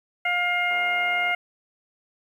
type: harmonic tone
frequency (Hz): 708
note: F5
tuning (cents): +23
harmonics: 1 / 2 / 3 / 4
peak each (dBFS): -27 / -29 / -23 / -33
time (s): 0.25-1.35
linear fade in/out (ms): 5
type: click train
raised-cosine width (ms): 1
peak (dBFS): -27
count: 68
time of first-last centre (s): 0.71-1.314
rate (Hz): 111
effects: high-pass 400 Hz 12 dB/octave + 9-bit